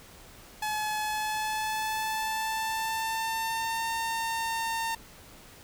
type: tone with pitch glide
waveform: sawtooth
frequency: 854 to 910 Hz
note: G#5 to A#5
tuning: +48 to -42 cents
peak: -25 dBFS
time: 0.62-4.95 s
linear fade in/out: 5 ms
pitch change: +110 cents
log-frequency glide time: 1.04-3.9 s
effects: pink hiss -51 dBFS RMS until 5.63 s